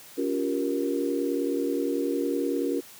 sine chord, G half-diminished seventh, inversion second, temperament just, 282.2 / 352.8 / 392 / 470.4 Hz, Db4 / F4 / G4 / Bb4, +31 / +18 / 0 / +16 cents, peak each -28 / -30 / -33 / -30 dBFS, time 0.17-2.81 s, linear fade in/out 20 ms, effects white hiss -48 dBFS RMS until 2.99 s + high-pass 80 Hz 12 dB/octave

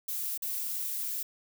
violet noise with dropouts, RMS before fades -34 dBFS, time 0.08-1.23 s, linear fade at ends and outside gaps 5 ms, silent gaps 0.377-0.421 s, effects none

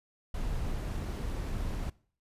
brown noise, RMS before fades -34 dBFS, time 0.34-1.9 s, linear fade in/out 5 ms, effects noise-tail reverb RT60 0.5 s tail -22 dB re dry + resampled to 32000 Hz

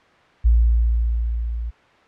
sine tone with level ramp, 57.5 Hz, A#1, 23 cents flat, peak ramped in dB -10 to -24 dBFS, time 0.44-1.71 s, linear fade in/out 20 ms, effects white hiss -52 dBFS RMS until 2.07 s + low-pass 2000 Hz 12 dB/octave

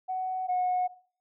sine tone pair in turn, 746 / 729 Hz, F#5 / F#5, +14 / -26 cents, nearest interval unison, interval 40 cents, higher first, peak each -28 / -23 dBFS, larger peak second, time 0.08-0.48 / 0.48-0.88 s, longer neither, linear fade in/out 20 ms, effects noise-tail reverb RT60 0.5 s tail -18 dB re dry + tanh soft clip ceiling -21 dBFS

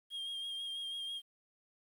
triangle tone with vibrato, 3231 Hz, G#7, 48 cents flat, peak -37 dBFS, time 0.1-1.22 s, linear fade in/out 50 ms, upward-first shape sine, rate 6.1 Hz, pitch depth 26 cents each way, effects 11-bit

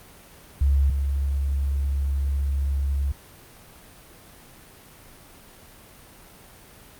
sine tone pair in turn, 69.3 / 69.3 Hz, C#2 / C#2, 0 / 0 cents, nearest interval unison, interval 0 cents, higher neither, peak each -16 / -21 dBFS, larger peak first, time 0.61-0.9 / 0.9-3.12 s, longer second, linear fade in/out 5 ms, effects pink hiss -48 dBFS RMS until 6.99 s + Opus 32 kbps

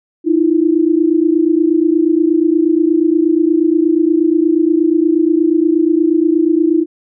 sine tone pair together, 311 / 339.4 Hz, D#4 / F4, -1 / -49 cents, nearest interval major second, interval 152 cents, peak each -12 dBFS, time 0.24-6.86 s, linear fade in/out 50 ms, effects none

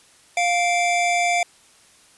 square tone pair together, 702.1 / 2329 Hz, F5 / D7, +9 / -15 cents, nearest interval octave + major sixth, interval 2076 cents, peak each -20 / -23 dBFS, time 0.37-1.43 s, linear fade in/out 2 ms, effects white hiss -53 dBFS RMS until 2.17 s + resampled to 24000 Hz

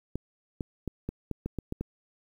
clicks, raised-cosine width 3 ms, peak -19 dBFS, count 9, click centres 0.156 / 0.608 / 0.877 / 1.09 / 1.313 / 1.46 / 1.587 / 1.724 / 1.81 s, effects 9-bit

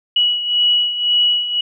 sine beating tone pair, 2927 / 2928.9 Hz, F#7 / F#7, -19 / -18 cents, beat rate 1.9 Hz, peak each -14 / -20 dBFS, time 0.16-1.61 s, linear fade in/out 5 ms, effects none

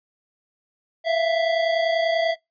square tone pair together, 659.3 / 689.5 Hz, E5 / F5, 0 / -22 cents, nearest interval minor second, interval 78 cents, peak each -20 / -27 dBFS, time 1.04-2.36 s, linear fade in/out 50 ms, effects noise-tail reverb RT60 0.2 s tail -25 dB re dry + resampled to 11025 Hz

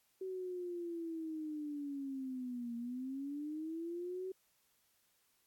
sine linear two-way sweep, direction down then up, 380.1 to 233.1 to 380.1 Hz, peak -39 dBFS, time 0.21-4.32 s, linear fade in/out 5 ms, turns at 2.76 s, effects white hiss -75 dBFS RMS until 5.46 s + AAC 64 kbps

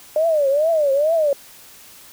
sine tone with vibrato, 600 Hz, D5, 37 cents sharp, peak -14 dBFS, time 0.16-1.33 s, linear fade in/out 2 ms, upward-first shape triangle, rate 2.3 Hz, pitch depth 210 cents each way, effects white hiss -44 dBFS RMS until 2.12 s

